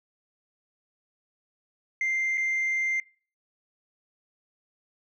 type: tone with dropouts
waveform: sine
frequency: 2093 Hz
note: C7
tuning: in tune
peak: -22 dBFS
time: 2.01-3 s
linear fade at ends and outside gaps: 2 ms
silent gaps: 2.374-2.378 s
effects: noise-tail reverb RT60 0.4 s tail -25 dB re dry + tanh soft clip ceiling -22 dBFS